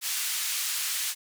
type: band-pass noise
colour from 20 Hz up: white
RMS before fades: -30 dBFS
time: 0.01-1.15 s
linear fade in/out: 50 ms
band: 1800 to 12000 Hz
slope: 12 dB/octave
effects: none